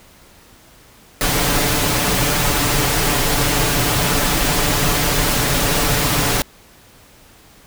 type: noise with comb filter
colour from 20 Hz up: pink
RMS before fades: -17 dBFS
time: 1.21-6.42 s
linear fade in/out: 0 ms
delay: 6.9 ms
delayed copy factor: +0.6
effects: pink hiss -47 dBFS RMS until 7.66 s